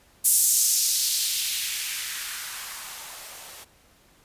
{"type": "noise with band-pass filter sweep", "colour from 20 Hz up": "violet", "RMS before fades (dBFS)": -26, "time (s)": [0.24, 3.65], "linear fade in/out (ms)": 20, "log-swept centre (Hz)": [9000, 480], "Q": 1.5, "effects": ["pink hiss -58 dBFS RMS until 4.24 s", "resampled to 32000 Hz"]}